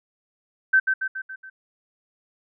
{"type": "tone with echo", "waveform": "sine", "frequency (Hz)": 1544, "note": "G6", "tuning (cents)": -27, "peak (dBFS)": -13, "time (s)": [0.73, 0.8], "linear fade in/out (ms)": 10, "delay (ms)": 140, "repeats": 5, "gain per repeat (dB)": -5, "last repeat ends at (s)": 1.5, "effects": []}